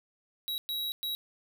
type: tone bursts at uneven times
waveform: square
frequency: 3864 Hz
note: B7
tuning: 39 cents flat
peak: -32 dBFS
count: 3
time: 0.48-0.58 / 0.69-0.92 / 1.03-1.15 s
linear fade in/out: 0 ms
effects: none